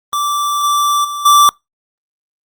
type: tone with level steps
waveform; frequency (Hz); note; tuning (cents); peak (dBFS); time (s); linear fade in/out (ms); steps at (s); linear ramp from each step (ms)
square; 1168; D6; -10; -15 / -12 / -21 / -6; 0.13-1.49; 0; 0.63 / 1.04 / 1.25; 10
effects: noise-tail reverb RT60 0.2 s tail -26 dB re dry + Opus 32 kbps